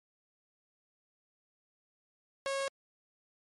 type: tone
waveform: sawtooth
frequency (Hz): 547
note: C#5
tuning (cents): -23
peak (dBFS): -28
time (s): 2.46-2.68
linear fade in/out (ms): 0
effects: MP3 48 kbps